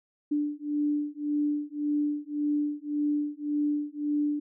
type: beating tone pair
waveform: sine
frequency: 293.7 / 295.5 Hz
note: D4 / D4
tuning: 0 / +11 cents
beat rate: 1.8 Hz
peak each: -29 dBFS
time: 0.31-4.4 s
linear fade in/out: 10 ms
effects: none